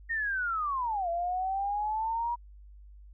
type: linear two-way sweep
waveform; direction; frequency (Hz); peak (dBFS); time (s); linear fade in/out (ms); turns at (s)
sine; down then up; 1864.7 to 673 to 961; -28; 0.09-2.36; 20; 1.09
effects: added 50 Hz sine -48 dBFS peak until 3.13 s